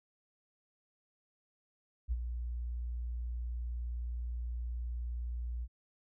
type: tone with ADSR envelope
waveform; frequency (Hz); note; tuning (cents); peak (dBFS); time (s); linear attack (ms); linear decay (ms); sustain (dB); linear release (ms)
sine; 59.6; A#1; +39; -28; 2.08-5.68; 38; 40; -7; 50
effects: none